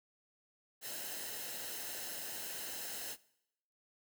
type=noise with comb filter; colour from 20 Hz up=white; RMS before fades=-43 dBFS; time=0.81-3.17 s; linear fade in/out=50 ms; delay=0.86 ms; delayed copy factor=-0.6; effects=noise-tail reverb RT60 0.8 s tail -21 dB re dry